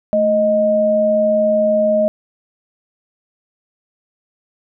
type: tone pair together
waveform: sine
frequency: 218.6 / 622.3 Hz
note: A3 / D#5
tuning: -11 / 0 cents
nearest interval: octave + tritone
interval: 1811 cents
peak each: -20 / -12 dBFS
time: 0.13-2.08 s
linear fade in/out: 0 ms
effects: none